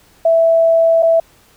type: tone with dropouts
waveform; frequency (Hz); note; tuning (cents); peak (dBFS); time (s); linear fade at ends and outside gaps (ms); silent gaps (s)
sine; 659.3; E5; 0; -8; 0.25-1.2; 5; 1.025-1.029
effects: pink hiss -50 dBFS RMS until 1.56 s